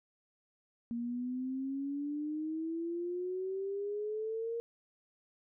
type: exponential sweep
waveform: sine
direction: up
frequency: 233.1 to 468.2 Hz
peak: -34 dBFS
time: 0.91-4.6 s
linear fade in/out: 0 ms
effects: none